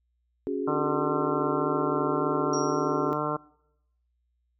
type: chord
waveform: sine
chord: C# suspended fourth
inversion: none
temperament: just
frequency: 277.2 / 369.6 / 415.8 Hz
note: C#4 / F#4 / G#4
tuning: 0 / -2 / +2 cents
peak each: -31 dBFS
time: 0.47-3.13 s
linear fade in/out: 0 ms
type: harmonic tone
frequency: 150.3 Hz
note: D3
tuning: 40 cents sharp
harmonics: 1 / 2 / 3 / 4 / 5 / 6 / 7 / 8 / 9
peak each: -36 / -33 / -33 / -34 / -37 / -38 / -33 / -38 / -33 dBFS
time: 0.67-3.37 s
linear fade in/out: 10 ms
type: tone with exponential decay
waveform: sine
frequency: 5650 Hz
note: F8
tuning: 19 cents sharp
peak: -31 dBFS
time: 2.53-3.18 s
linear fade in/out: 5 ms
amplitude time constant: 140 ms
effects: noise-tail reverb RT60 0.8 s tail -23 dB re dry + added 60 Hz sine -70 dBFS peak until 4.59 s